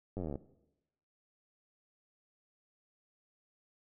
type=slowing click train; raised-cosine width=2 ms; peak=-26 dBFS; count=16; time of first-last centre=0.17-0.356 s; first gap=10 ms; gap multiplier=1.03; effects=noise-tail reverb RT60 0.9 s tail -18 dB re dry